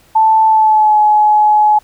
sine tone with pitch glide, 880 to 846.6 Hz, A5 to G#5, 0 to +33 cents, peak -6 dBFS, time 0.15-1.79 s, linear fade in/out 10 ms, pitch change -67 cents, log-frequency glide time 0.47-0.99 s, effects pink hiss -49 dBFS RMS until 1.83 s

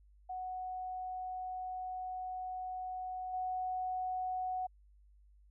sine tone with level steps, 740 Hz, F#5, in tune, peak -38 / -34 dBFS, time 0.29-4.67 s, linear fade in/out 10 ms, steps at 3.33 s, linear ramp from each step 10 ms, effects added 50 Hz sine -60 dBFS peak until 5.5 s

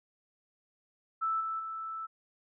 sine tone with level steps, 1318.5 Hz, E6, in tune, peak -28 / -32 / -36 dBFS, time 1.21-2.07 s, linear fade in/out 20 ms, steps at 1.4 / 1.59 s, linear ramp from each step 10 ms, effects none

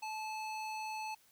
square tone with band-pass filter, 868 Hz, A5, 24 cents flat, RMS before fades -41 dBFS, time 0.02-1.15 s, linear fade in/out 10 ms, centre 2300 Hz, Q 0.51, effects white hiss -67 dBFS RMS until 1.31 s

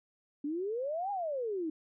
sine exponential two-way sweep, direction up then down, 280 to 829 to 303.3 Hz, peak -32 dBFS, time 0.44-1.7 s, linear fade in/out 5 ms, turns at 1.11 s, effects none

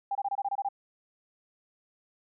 sine tone bursts, 798 Hz, G5, 31 cents sharp, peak -27 dBFS, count 9, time 0.11-0.688 s, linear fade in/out 5 ms, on 42 ms, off 25 ms, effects none

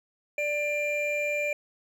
triangle tone pair together, 587.3 / 2382 Hz, D5 / D7, 0 / +24 cents, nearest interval 2 octaves, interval 2424 cents, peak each -27 dBFS, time 0.38-1.53 s, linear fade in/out 2 ms, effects none

